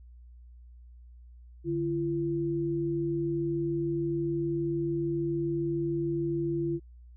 sine tone pair together, 146.83 / 339.1 Hz, D3 / E4, 0 / +49 cents, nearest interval octave + major second, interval 1449 cents, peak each -33 / -28 dBFS, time 1.64-6.8 s, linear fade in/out 50 ms, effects added 60 Hz sine -48 dBFS peak until 7.16 s

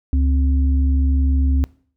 sine tone pair together, 69.7 / 263.2 Hz, C#2 / C4, +10 / +10 cents, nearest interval octave + major seventh, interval 2300 cents, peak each -14 / -24 dBFS, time 0.13-1.64 s, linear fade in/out 0 ms, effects noise-tail reverb RT60 0.5 s tail -22 dB re dry

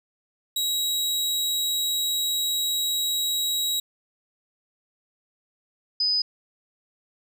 sawtooth / sine tone pair in turn, 3845 / 4999 Hz, B7 / D#8, -47 / +7 cents, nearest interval perfect fourth, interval 454 cents, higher second, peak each -20 dBFS, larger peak neither, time 0.56-3.8 / 6-6.22 s, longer first, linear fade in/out 5 ms, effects none

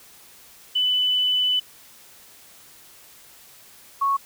sine tone pair in turn, 2996 / 1105.5 Hz, F#7 / C#6, +21 / -5 cents, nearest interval octave + perfect fourth, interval 1726 cents, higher first, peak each -18 dBFS, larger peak neither, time 0.75-1.6 / 4.01-4.17 s, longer first, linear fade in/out 10 ms, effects white hiss -49 dBFS RMS until 4.25 s

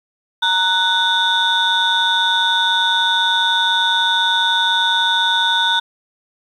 sine tone cluster, 928 / 1483 / 3490 / 3682 Hz, A#5 / F#6 / A7 / A#7, -8 / +4 / -15 / -22 cents, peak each -18 dBFS, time 0.42-5.8 s, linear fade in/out 10 ms, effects tanh soft clip ceiling -7 dBFS + 8-bit

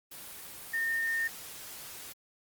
sine tone in noise, 1826 Hz, A#6, 36 cents flat, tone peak -28 dBFS, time 0.73-1.28 s, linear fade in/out 10 ms, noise white, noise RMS -45 dBFS, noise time 0.11-2.13 s, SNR +14 dB, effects Opus 24 kbps

